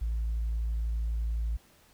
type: tone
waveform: sine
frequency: 56 Hz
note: A1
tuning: 31 cents sharp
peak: -26 dBFS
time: 0.01-1.57 s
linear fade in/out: 10 ms
effects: tanh soft clip ceiling -25 dBFS + pink hiss -61 dBFS RMS until 1.93 s